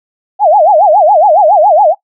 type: tone with vibrato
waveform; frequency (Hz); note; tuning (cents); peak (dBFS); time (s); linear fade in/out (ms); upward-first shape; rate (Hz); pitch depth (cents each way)
sine; 716; F5; +43; -3; 0.39-1.95; 50; sine; 7.2; 300
effects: noise-tail reverb RT60 0.1 s tail -19 dB re dry